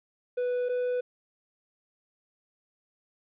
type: tone pair in turn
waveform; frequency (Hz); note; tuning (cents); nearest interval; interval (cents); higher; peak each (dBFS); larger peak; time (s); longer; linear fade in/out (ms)
triangle; 493.9 / 495.7; B4 / B4; 0 / +6; unison; 6; second; -24; neither; 0.37-0.69 / 0.69-1.01; neither; 10
effects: resampled to 8000 Hz + 11-bit